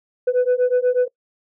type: beating tone pair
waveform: sine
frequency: 493.9 / 502.1 Hz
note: B4 / B4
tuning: 0 / +29 cents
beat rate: 8.2 Hz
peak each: -16 dBFS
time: 0.27-1.08 s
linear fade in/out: 10 ms
effects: noise-tail reverb RT60 0.1 s tail -22 dB re dry + tanh soft clip ceiling -12 dBFS